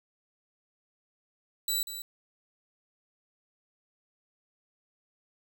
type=tone with echo; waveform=15% pulse; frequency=3951 Hz; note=B7; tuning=in tune; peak=-20 dBFS; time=1.68-1.83 s; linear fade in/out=2 ms; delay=190 ms; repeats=1; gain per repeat=-10 dB; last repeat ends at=2.02 s; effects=none